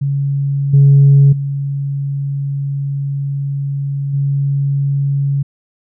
sine tone with level steps, 139.7 Hz, C#3, 14 cents sharp, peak -13 / -3 / -16 / -12 dBFS, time 0.01-5.43 s, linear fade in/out 10 ms, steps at 0.73 / 1.32 / 4.13 s, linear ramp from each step 10 ms, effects tanh soft clip ceiling -1 dBFS

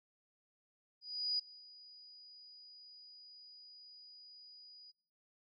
sine tone with ADSR envelope, 4919 Hz, D#8, 21 cents flat, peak -31 dBFS, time 1.01-4.92 s, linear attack 380 ms, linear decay 8 ms, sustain -23 dB, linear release 20 ms, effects noise-tail reverb RT60 0.6 s tail -23 dB re dry

